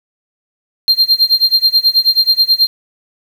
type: tone with tremolo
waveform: triangle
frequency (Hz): 4186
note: C8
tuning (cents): 0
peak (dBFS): -4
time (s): 0.88-2.67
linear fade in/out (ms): 0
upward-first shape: sine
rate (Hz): 9.3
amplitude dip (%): 95
effects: 7-bit